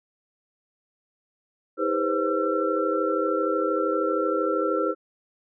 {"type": "tone cluster", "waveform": "sine", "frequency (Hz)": [320.3, 404.5, 495.1, 528, 1347], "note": ["E4", "G#4", "B4", "C5", "E6"], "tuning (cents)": [-50, -46, 4, 16, 37], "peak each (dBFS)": -28, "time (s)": [1.77, 4.95], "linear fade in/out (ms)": 50, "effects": []}